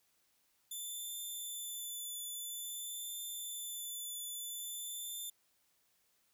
5% pulse tone with vibrato, 3517 Hz, A7, 1 cent flat, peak -34 dBFS, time 0.71-5.3 s, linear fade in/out 5 ms, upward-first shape triangle, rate 0.5 Hz, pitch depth 18 cents each way, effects white hiss -75 dBFS RMS until 6.33 s

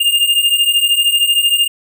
square beating tone pair, 2808 / 2821 Hz, F7 / F7, +9 / +17 cents, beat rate 13 Hz, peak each -16 / -13 dBFS, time 0-1.68 s, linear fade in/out 10 ms, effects none

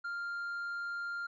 sine tone with tanh clipping, 1396.9 Hz, F6, in tune, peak -36 dBFS, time 0.04-1.27 s, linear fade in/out 10 ms, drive 3 dB, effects MP3 64 kbps

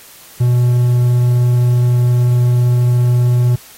triangle tone, 122.5 Hz, B2, 14 cents flat, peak -7 dBFS, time 0.4-3.56 s, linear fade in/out 10 ms, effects white hiss -40 dBFS RMS until 3.77 s + AAC 48 kbps

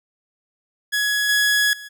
sawtooth tone with level steps, 1680 Hz, G#6, 19 cents sharp, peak -15 / -12 / -31 dBFS, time 0.92-1.89 s, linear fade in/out 20 ms, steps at 1.29 / 1.73 s, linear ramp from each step 2 ms, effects none

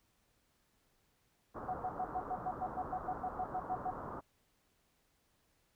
white low-pass noise, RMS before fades -45 dBFS, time 1.54-4.21 s, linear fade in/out 20 ms, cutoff 1300 Hz, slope 48 dB/octave
sine tone bursts, 740 Hz, F#5, in tune, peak -34 dBFS, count 15, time 1.68-3.91 s, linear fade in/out 10 ms, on 60 ms, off 95 ms
effects pink hiss -75 dBFS RMS until 5.75 s

